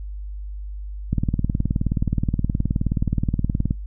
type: click train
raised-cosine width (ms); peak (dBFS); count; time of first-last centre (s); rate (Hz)
5; -8; 50; 1.13-3.709; 19
effects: noise-tail reverb RT60 0.2 s tail -26 dB re dry + added 50 Hz sine -29 dBFS peak until 3.86 s